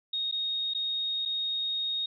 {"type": "tone with dropouts", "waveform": "sine", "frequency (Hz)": 3729, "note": "A#7", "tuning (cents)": 0, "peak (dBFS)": -28, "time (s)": [0.13, 2.06], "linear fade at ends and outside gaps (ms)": 5, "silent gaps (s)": [[0.314, 0.323], [0.737, 0.747], [1.253, 1.257]], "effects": []}